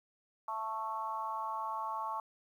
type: harmonic tone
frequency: 220.7 Hz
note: A3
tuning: 5 cents sharp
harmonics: 3 / 4 / 5 / 6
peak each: -47 / -38 / -38 / -49 dBFS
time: 0.48-2.2 s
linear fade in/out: 2 ms
effects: 11-bit